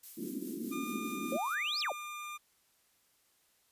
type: noise with tremolo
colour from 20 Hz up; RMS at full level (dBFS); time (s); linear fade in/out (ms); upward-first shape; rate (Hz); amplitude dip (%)
violet; -45; 0.03-1.55; 5; triangle; 4.9; 50
type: band-pass noise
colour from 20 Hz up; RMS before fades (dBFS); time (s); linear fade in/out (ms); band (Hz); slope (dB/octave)
white; -39; 0.17-1.38; 20; 210 to 330; 48
type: tone with pitch glide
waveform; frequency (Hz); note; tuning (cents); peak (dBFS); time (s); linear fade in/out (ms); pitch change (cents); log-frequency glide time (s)
25% pulse; 1209 to 1201.3; D6 to D6; +50 to +39; -37; 0.71-2.38; 20; -11; 0.92-2.12
type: exponential two-way sweep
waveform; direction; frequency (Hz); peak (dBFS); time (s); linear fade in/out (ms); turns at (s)
sine; up then down; 506 to 5370 to 506; -32; 1.32-1.92; 2; 1.8
effects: white hiss -71 dBFS RMS until 3.71 s + resampled to 32000 Hz